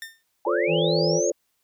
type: tone with exponential decay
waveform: sawtooth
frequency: 1810 Hz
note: A6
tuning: 48 cents sharp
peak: -27 dBFS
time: 0.02-0.23 s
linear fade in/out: 1 ms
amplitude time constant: 44 ms
type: linear sweep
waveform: sine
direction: up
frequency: 780 to 6730 Hz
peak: -27 dBFS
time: 0.45-1.3 s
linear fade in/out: 2 ms
type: chord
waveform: sine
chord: D minor seventh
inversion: first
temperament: equal with one note detuned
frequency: 349.2 / 440 / 523.3 / 578.2 Hz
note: F4 / A4 / C5 / D5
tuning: 0 / 0 / 0 / -27 cents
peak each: -26 dBFS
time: 0.46-1.32 s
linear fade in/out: 10 ms
type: harmonic tone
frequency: 162.8 Hz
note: E3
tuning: 21 cents flat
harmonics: 1 / 3 / 5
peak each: -25 / -32 / -35 dBFS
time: 0.67-1.21 s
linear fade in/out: 50 ms
effects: white hiss -72 dBFS RMS until 1.63 s